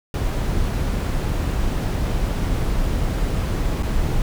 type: noise with dropouts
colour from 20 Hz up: brown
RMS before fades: -21 dBFS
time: 0.14-4.22 s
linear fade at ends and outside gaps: 1 ms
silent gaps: 3.826-3.831 s
effects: none